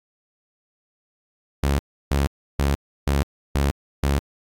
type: tone bursts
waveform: sawtooth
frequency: 70 Hz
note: C#2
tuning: 18 cents sharp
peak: -14 dBFS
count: 6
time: 1.63-4.19 s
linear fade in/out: 0 ms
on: 160 ms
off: 320 ms
effects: AAC 64 kbps